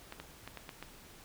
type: clicks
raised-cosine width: 0.3 ms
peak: -27 dBFS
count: 6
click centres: 0.124 / 0.2 / 0.476 / 0.573 / 0.692 / 0.826 s
effects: pink hiss -55 dBFS RMS until 1.24 s